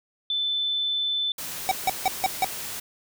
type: tone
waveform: sine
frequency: 3520 Hz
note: A7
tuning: in tune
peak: -23 dBFS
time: 0.3-1.32 s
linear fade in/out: 2 ms
type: noise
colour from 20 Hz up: white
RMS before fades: -34 dBFS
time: 1.38-2.8 s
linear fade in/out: 5 ms
type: tone bursts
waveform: square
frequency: 761 Hz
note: F#5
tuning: 48 cents sharp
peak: -19 dBFS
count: 5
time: 1.69-2.445 s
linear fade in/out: 0 ms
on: 23 ms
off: 160 ms
effects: none